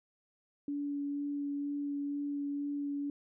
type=tone with vibrato; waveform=sine; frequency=286 Hz; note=D4; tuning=46 cents flat; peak=-33 dBFS; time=0.68-3.1 s; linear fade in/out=2 ms; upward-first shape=sine; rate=2.1 Hz; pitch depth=9 cents each way; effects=none